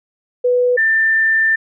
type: tone pair in turn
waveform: sine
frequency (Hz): 493.9 / 1784.6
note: B4 / A6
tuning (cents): 0 / +24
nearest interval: octave + minor seventh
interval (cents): 2224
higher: second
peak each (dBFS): -11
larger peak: neither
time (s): 0.44-0.77 / 0.77-1.56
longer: second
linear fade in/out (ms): 10
effects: none

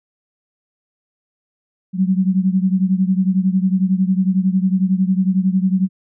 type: beating tone pair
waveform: sine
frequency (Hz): 185 / 196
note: F#3 / G3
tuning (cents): 0 / 0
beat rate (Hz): 11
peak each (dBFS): -15 / -18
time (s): 1.93-5.89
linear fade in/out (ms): 50
effects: none

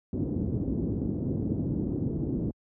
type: low-pass noise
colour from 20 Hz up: white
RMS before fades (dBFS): -29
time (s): 0.13-2.51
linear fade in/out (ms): 2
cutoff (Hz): 310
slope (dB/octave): 24
effects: high-pass 60 Hz 12 dB/octave

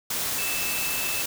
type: tone in noise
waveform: sine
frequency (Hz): 2633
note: E7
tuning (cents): -3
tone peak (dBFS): -31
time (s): 0.38-1.22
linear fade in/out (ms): 5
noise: white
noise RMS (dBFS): -28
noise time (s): 0.1-1.26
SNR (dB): -6
effects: none

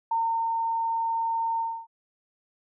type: tone with ADSR envelope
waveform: sine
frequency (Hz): 912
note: A#5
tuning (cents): -38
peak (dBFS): -22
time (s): 0.11-1.87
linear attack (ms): 6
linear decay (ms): 340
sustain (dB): -2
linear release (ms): 280
effects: none

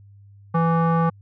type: tone with low-pass filter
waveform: square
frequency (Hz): 165.8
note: E3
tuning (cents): +10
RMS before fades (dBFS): -19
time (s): 0.54-1.1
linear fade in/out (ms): 10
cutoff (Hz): 1100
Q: 3.7
effects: added 100 Hz sine -45 dBFS peak until 1.21 s

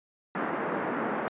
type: band-pass noise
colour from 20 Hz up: pink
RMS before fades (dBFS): -31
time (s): 0.35-1.28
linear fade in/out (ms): 0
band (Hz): 210 to 1700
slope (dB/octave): 24
effects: resampled to 8000 Hz

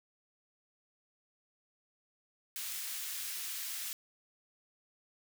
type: high-pass noise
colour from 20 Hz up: white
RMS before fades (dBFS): -40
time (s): 2.56-3.93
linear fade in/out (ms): 0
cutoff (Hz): 1800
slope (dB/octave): 12
effects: none

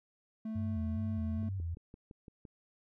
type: tone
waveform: triangle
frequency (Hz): 220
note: A3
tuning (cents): 0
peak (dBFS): -34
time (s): 0.45-1.49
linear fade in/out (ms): 5
type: tone with vibrato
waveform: sine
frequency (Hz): 90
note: F#2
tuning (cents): -47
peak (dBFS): -34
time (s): 0.55-1.75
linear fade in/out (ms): 10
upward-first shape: square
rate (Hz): 2.4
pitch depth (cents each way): 120
type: click train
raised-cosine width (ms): 3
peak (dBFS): -37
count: 7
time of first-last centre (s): 1.43-2.452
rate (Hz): 5.87
effects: none

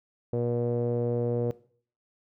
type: tone with low-pass filter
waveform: sawtooth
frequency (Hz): 119.7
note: A#2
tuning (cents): +46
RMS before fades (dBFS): -28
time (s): 0.33-1.51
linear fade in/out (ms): 0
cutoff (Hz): 500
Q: 4.8
effects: noise-tail reverb RT60 0.5 s tail -19 dB re dry

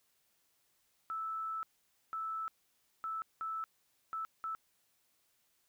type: tone bursts at uneven times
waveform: sine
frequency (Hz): 1314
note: E6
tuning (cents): -6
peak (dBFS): -36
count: 6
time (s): 1.1-1.63 / 2.13-2.48 / 3.04-3.22 / 3.41-3.64 / 4.13-4.25 / 4.44-4.55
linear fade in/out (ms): 0
effects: white hiss -75 dBFS RMS until 5.68 s

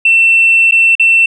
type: tone with dropouts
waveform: sine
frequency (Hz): 2690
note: E7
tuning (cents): +34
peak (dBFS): -4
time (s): 0.05-1.26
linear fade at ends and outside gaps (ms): 5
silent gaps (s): 0.711-0.721 / 0.953-0.996
effects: tanh soft clip ceiling 0 dBFS

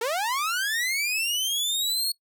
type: linear sweep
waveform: sawtooth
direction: up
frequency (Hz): 431.7 to 4367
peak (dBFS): -21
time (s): 0.01-2.12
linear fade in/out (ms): 5
effects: noise-tail reverb RT60 0.1 s tail -22 dB re dry

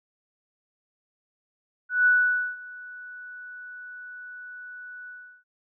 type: tone with ADSR envelope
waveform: sine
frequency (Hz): 1480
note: F#6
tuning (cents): 0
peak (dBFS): -15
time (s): 1.89-5.44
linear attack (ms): 170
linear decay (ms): 500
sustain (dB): -23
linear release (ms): 360
effects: none

